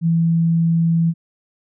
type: tone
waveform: sine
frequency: 166 Hz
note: E3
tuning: 12 cents sharp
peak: -13 dBFS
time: 0.01-1.14 s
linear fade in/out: 50 ms
effects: none